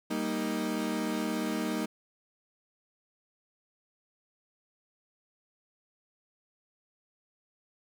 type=chord; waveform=35% pulse; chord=Eb major; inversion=first; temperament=equal; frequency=196 / 233.1 / 311.1 Hz; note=G3 / Bb3 / Eb4; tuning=0 / 0 / 0 cents; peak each=-34 / -32 / -32 dBFS; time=0.1-1.86 s; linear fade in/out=10 ms; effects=none